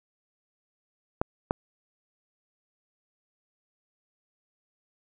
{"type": "clicks", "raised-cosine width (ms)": 1, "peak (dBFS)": -10, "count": 2, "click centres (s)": [1.215, 1.509], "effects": []}